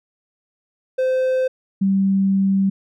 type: tone pair in turn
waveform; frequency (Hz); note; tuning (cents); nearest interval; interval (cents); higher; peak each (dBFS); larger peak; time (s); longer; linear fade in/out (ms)
triangle / sine; 517 / 194.33; C5 / G3; -21 / -15; octave + perfect fourth; 1694; first; -14; neither; 0.98-1.48 / 1.81-2.7; second; 10
effects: none